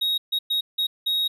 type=tone bursts at uneven times; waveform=triangle; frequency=3776 Hz; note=A#7; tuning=22 cents sharp; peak=-19 dBFS; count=5; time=0.01-0.18 / 0.32-0.39 / 0.5-0.61 / 0.78-0.87 / 1.06-1.28 s; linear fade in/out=10 ms; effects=none